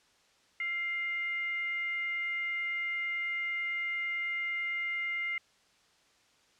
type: tone with frequency modulation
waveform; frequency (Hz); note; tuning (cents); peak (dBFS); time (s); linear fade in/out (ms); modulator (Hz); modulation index
sine; 2103; C7; +8; -31; 0.6-5.38; 2; 742; 0.32
effects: white hiss -66 dBFS RMS until 6.59 s + low-pass 6000 Hz 12 dB/octave